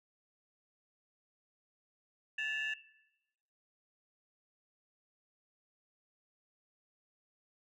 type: tone cluster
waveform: sine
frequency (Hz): 1739 / 2663 / 2804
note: A6 / E7 / F7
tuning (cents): -21 / +17 / +6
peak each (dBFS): -35 / -38 / -40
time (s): 2.38-2.74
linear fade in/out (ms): 5
effects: noise-tail reverb RT60 0.9 s tail -18 dB re dry + tanh soft clip ceiling -29 dBFS